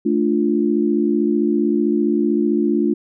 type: chord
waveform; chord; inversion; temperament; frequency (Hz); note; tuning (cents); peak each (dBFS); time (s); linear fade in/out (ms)
sine; D minor; second; equal; 220 / 293.7 / 349.2; A3 / D4 / F4; 0 / 0 / 0; -19; 0.05-2.94; 10
effects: none